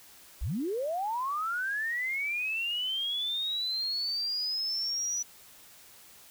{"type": "linear sweep", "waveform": "sine", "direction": "up", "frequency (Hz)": [35.9, 5920], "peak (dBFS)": -29, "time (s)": [0.41, 5.23], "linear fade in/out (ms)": 10, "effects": ["white hiss -54 dBFS RMS until 6.3 s"]}